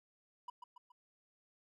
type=tone with echo; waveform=triangle; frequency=980 Hz; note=B5; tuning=14 cents flat; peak=-40 dBFS; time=0.48-0.5 s; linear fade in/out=5 ms; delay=140 ms; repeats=3; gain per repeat=-6 dB; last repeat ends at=0.92 s; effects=none